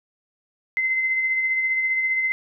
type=tone with tremolo; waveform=sine; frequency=2062 Hz; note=C7; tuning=26 cents flat; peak=-18 dBFS; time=0.77-2.32 s; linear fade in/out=0 ms; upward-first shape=sine; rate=15 Hz; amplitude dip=35%; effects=none